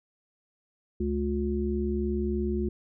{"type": "harmonic tone", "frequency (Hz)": 71.6, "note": "D2", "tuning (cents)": -43, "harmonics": [1, 3, 5], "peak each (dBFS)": [-30, -30, -30], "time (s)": [1, 2.69], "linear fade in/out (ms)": 5, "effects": []}